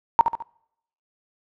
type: tone with echo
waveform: sine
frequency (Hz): 925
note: A#5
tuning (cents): -14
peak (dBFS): -9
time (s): 0.19-0.21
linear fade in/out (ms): 0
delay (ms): 71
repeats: 3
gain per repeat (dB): -7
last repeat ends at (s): 0.423
effects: noise-tail reverb RT60 0.8 s tail -26 dB re dry